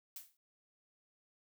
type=noise with exponential decay; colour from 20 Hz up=blue; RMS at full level=-44 dBFS; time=0.16-0.37 s; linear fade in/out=2 ms; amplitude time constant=45 ms; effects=none